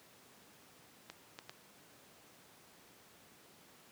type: clicks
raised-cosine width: 0.2 ms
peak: -28 dBFS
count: 3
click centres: 1.1 / 1.389 / 1.495 s
effects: pink hiss -61 dBFS RMS until 3.91 s + high-pass 150 Hz 12 dB/octave